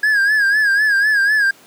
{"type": "tone with vibrato", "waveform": "triangle", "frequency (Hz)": 1661.2, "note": "G#6", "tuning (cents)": 0, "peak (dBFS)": -10, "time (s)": [0.03, 1.51], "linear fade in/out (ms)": 5, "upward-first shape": "sine", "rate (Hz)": 4, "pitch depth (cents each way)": 86, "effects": ["pink hiss -46 dBFS RMS until 1.66 s", "high-pass 200 Hz 12 dB/octave"]}